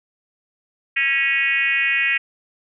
sine tone with frequency modulation, 2208 Hz, C#7, 7 cents flat, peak -16 dBFS, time 0.96-2.18 s, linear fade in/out 10 ms, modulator 285 Hz, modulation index 1.7, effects none

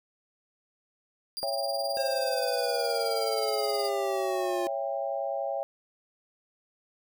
40% pulse tone with tremolo, 4789 Hz, D8, 33 cents sharp, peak -29 dBFS, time 1.37-3.89 s, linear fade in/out 0 ms, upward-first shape triangle, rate 19 Hz, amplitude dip 85%
sine chord, C# diminished, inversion none, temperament just, 554.4 / 665.2 / 798.3 Hz, C#5 / E5 / G5, 0 / +16 / +31 cents, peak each -32 / -33 / -34 dBFS, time 1.43-5.63 s, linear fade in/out 0 ms
square linear sweep, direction down, 538 to 349.2 Hz, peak -31 dBFS, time 1.97-4.67 s, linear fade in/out 0 ms
effects none

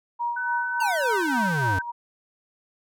sine tone with tremolo, 950 Hz, A#5, 33 cents sharp, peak -23 dBFS, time 0.19-1.92 s, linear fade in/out 20 ms, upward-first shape sine, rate 3.5 Hz, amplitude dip 70%
sine tone with pitch glide, 1504 to 1544.5 Hz, F#6 to G6, +28 to -26 cents, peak -26 dBFS, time 0.36-1.82 s, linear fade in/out 10 ms, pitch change +46 cents, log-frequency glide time 0.59-1.52 s
square exponential sweep, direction down, 953 to 88 Hz, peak -25 dBFS, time 0.8-1.79 s, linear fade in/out 5 ms
effects none

